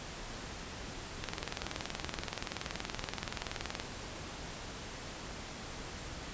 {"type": "click train", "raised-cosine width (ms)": 0.2, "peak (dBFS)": -18, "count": 55, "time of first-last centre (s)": [1.24, 3.799], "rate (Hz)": 21.1, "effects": ["pink hiss -44 dBFS RMS until 6.33 s", "resampled to 16000 Hz"]}